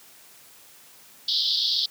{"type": "band-pass noise", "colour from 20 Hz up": "pink", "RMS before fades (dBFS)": -24, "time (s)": [1.28, 1.86], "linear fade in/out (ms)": 5, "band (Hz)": [3300, 5100], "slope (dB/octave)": 96, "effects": ["white hiss -51 dBFS RMS until 1.9 s", "high-pass 100 Hz 12 dB/octave"]}